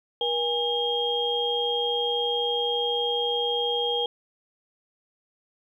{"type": "tone cluster", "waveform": "sine", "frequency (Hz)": [477.6, 819, 3234], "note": ["A#4", "G#5", "G#7"], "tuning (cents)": [42, -24, -47], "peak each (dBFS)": [-27, -31, -26], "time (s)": [0.21, 4.06], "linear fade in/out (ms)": 2, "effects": ["10-bit"]}